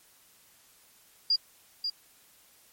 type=tone with echo; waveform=sine; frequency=4803 Hz; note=D8; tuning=38 cents sharp; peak=-21 dBFS; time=1.3-1.36 s; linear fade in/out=5 ms; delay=540 ms; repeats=1; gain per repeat=-7 dB; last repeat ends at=1.9 s; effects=white hiss -60 dBFS RMS until 2.72 s + MP3 64 kbps